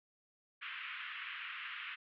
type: band-pass noise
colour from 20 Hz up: white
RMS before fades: -45 dBFS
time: 0.61-1.96 s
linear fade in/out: 20 ms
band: 1200 to 3000 Hz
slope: 48 dB/octave
effects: none